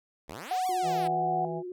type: exponential two-way sweep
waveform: 5% pulse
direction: up then down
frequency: 62.3 to 1180 to 307.9 Hz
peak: -28 dBFS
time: 0.28-1.08 s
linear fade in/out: 10 ms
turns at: 0.67 s
type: tone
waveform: sine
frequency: 740 Hz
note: F#5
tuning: in tune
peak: -26 dBFS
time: 0.51-1.45 s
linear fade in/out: 2 ms
type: tone with vibrato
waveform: sine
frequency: 361.2 Hz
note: F#4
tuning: 42 cents flat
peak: -35 dBFS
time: 0.69-1.72 s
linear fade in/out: 2 ms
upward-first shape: triangle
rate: 17 Hz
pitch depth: 31 cents each way
type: harmonic tone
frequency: 164.81 Hz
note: E3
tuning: in tune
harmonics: 1 / 3 / 4 / 5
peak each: -36 / -40 / -38 / -39 dBFS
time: 0.82-1.63 s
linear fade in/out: 50 ms
effects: none